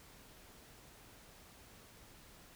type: silence
effects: pink hiss -59 dBFS RMS until 2.55 s